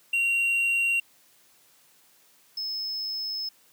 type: tone pair in turn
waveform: triangle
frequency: 2754 / 5199 Hz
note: F7 / E8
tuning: -25 / -25 cents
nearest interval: major seventh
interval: 1100 cents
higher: second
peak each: -20 / -28 dBFS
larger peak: first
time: 0.13-1 / 2.57-3.49 s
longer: second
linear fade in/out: 5 ms
effects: white hiss -60 dBFS RMS until 3.72 s + high-pass 100 Hz 12 dB/octave